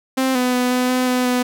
sawtooth tone with pitch steps, 262.4 / 250.4 / 248.9 / 250.9 / 253.5 / 251.1 / 248.8 Hz, C4 / B3 / B3 / B3 / B3 / B3 / B3, +5 / +24 / +14 / +28 / +45 / +29 / +13 cents, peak -12 dBFS, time 0.17-1.43 s, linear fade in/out 10 ms, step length 180 ms, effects none

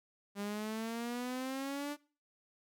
sawtooth exponential sweep, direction up, 200 to 295.3 Hz, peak -33 dBFS, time 0.35-1.97 s, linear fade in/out 50 ms, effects noise-tail reverb RT60 0.4 s tail -22 dB re dry

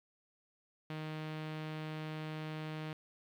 sawtooth tone with low-pass filter, 155.56 Hz, D#3, in tune, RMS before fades -42 dBFS, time 0.9-2.93 s, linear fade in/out 2 ms, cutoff 3100 Hz, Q 1.5, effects 11-bit

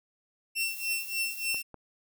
sawtooth tone with tremolo, 2701 Hz, E7, 42 cents sharp, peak -23 dBFS, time 0.55-1.63 s, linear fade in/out 20 ms, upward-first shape triangle, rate 3.4 Hz, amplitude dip 95%
violet noise, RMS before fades -41 dBFS, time 0.6-1.62 s, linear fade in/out 2 ms
clicks, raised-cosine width 1 ms, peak -30 dBFS, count 2, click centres 1.545 / 1.743 s
effects none

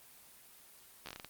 slowing click train, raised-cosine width 0.2 ms, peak -26 dBFS, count 8, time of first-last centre 1.06-1.247 s, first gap 12 ms, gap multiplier 1.26, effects white hiss -58 dBFS RMS until 1.29 s + Opus 24 kbps

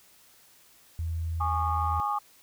sine tone, 82.41 Hz, E2, in tune, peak -28 dBFS, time 0.99-2 s, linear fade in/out 0 ms
sine chord, Ab suspended fourth, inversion none, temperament equal with one note detuned, 830.6 / 1108.7 / 1216.1 Hz, Ab5 / Db6 / Eb6, 0 / 0 / -40 cents, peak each -29 / -32 / -30 dBFS, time 1.4-2.19 s, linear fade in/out 10 ms
effects tanh soft clip ceiling -14 dBFS + white hiss -58 dBFS RMS until 2.42 s

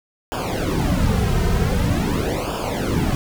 brown noise with flanger, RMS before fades -20 dBFS, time 0.32-3.15 s, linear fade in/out 0 ms, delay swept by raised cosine 0.49 to 3.59 ms, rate 0.45 Hz, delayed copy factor -0.9, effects none

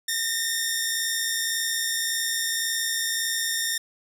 10% pulse tone pair together, 1815.2 / 1877 Hz, A#6 / A#6, -47 / +11 cents, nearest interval minor second, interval 58 cents, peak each -16 / -23 dBFS, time 0.08-3.78 s, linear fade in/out 5 ms, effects none

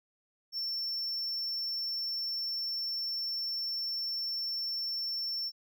triangle tone, 5410 Hz, E8, 44 cents sharp, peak -31 dBFS, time 0.52-5.52 s, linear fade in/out 50 ms, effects none

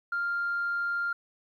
sine tone, 1396.9 Hz, F6, in tune, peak -26 dBFS, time 0.12-1.13 s, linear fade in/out 5 ms, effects tanh soft clip ceiling -23 dBFS + 11-bit

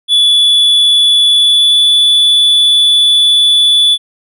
triangle tone with pitch glide, 3437 to 3457 Hz, A7 to A7, -41 to -31 cents, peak -4 dBFS, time 0.08-3.98 s, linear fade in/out 50 ms, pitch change +10 cents, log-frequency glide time 1.27-1.83 s, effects none

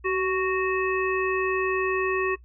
harmonic tone with a mistuned harmonic, 370 Hz, F#4, in tune, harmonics 1 / 3 / 5 / 7, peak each -24 / -29 / -31 / -32 dBFS, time 0.04-2.36 s, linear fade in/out 20 ms, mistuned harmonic 1, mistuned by +37 cents, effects noise-tail reverb RT60 0.1 s tail -19 dB re dry + added 60 Hz sine -47 dBFS peak until 2.44 s

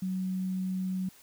sine tone, 186.7 Hz, F#3, 16 cents sharp, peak -29 dBFS, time 0.02-1.09 s, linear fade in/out 5 ms, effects white hiss -57 dBFS RMS until 1.22 s

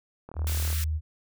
click train, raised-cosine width 1 ms, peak -28 dBFS, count 18, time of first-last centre 0.29-0.728 s, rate 38.8 Hz
sine tone with vibrato, 77.78 Hz, D#2, in tune, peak -25 dBFS, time 0.35-1.01 s, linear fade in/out 50 ms, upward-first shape triangle, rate 18 Hz, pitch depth 12 cents each way
white high-pass noise, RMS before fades -35 dBFS, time 0.47-0.84 s, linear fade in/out 0 ms, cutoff 1200 Hz, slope 48 dB/octave
effects none

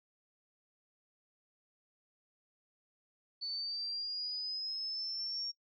sine linear sweep, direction up, 4472 to 5550 Hz, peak -36 dBFS, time 3.41-5.52 s, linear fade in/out 20 ms, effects noise-tail reverb RT60 0.1 s tail -24 dB re dry

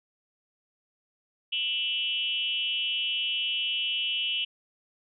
sine tone with frequency modulation, 2960 Hz, F#7, in tune, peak -26 dBFS, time 1.52-4.45 s, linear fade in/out 10 ms, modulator 284 Hz, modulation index 0.96, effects none

